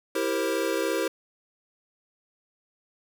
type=chord; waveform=square; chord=C dominant seventh; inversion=first; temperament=equal with one note detuned; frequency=329.6 / 392 / 466.2 / 530.2 Hz; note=E4 / G4 / Bb4 / C5; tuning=0 / 0 / 0 / +23 cents; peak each=-31 dBFS; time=0.15-1.08 s; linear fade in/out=5 ms; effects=none